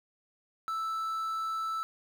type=tone with quantisation; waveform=triangle; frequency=1318.5 Hz; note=E6; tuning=in tune; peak=-29 dBFS; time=0.68-1.83 s; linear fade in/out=0 ms; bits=9; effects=none